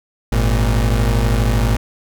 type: tone pair together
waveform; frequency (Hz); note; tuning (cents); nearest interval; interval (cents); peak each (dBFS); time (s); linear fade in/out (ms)
35% pulse; 51.91 / 116.54; G#1 / A#2; 0 / 0; octave + major second; 1400; -13 / -16; 0.32-1.77; 5
effects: none